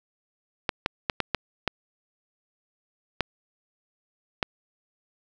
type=clicks; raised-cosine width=0.3 ms; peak=-7 dBFS; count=8; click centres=0.692 / 0.861 / 1.098 / 1.203 / 1.347 / 1.677 / 3.207 / 4.428 s; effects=none